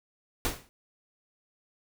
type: noise with exponential decay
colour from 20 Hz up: pink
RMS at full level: -26 dBFS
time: 0.45-0.69 s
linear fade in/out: 0 ms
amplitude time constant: 51 ms
effects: none